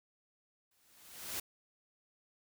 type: noise with exponential growth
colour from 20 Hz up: white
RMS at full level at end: -37 dBFS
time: 0.71-1.4 s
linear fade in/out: 5 ms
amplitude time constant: 150 ms
effects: none